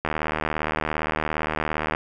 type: click train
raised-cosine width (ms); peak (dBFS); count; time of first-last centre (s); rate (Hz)
0.5; -9; 148; 0.05-1.949; 77.4
effects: none